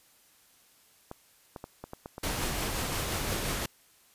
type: clicks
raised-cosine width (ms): 1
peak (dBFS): -25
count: 7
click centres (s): 1.114 / 1.562 / 1.641 / 1.84 / 1.934 / 2.059 / 2.181
type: noise with tremolo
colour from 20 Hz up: pink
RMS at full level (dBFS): -31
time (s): 2.23-3.66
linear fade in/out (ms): 5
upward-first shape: sine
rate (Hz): 5.7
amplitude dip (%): 25
effects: white hiss -62 dBFS RMS until 4.14 s + resampled to 32000 Hz